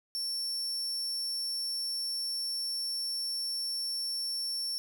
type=tone; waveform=40% pulse; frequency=5440 Hz; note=F8; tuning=46 cents flat; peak=-31 dBFS; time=0.15-4.78 s; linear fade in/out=0 ms; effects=none